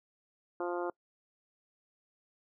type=harmonic tone; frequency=175.4 Hz; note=F3; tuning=8 cents sharp; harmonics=2 / 3 / 4 / 5 / 6 / 7 / 8; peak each=-35 / -39 / -41 / -43 / -45 / -46 / -47 dBFS; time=0.6-0.9 s; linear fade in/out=2 ms; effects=noise-tail reverb RT60 0.1 s tail -25 dB re dry